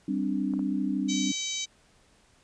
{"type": "chord", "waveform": "sine", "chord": "G suspended fourth", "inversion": "none", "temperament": "just", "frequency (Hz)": [196, 261.3, 294], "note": ["G3", "C4", "D4"], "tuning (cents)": [0, -2, 2], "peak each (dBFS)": -30, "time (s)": [0.08, 1.32], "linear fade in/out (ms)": 5}
{"type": "clicks", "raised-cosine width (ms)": 1, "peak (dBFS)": -30, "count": 2, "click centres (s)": [0.537, 0.593]}
{"type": "harmonic tone", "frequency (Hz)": 767, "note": "G5", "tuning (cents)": -38, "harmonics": [3, 4, 5, 6, 7, 8, 9, 10], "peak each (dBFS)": [-40, -39, -35, -42, -45, -34, -40, -47], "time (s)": [1.08, 1.66], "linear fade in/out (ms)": 20}
{"effects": ["pink hiss -62 dBFS RMS until 2.43 s", "resampled to 22050 Hz"]}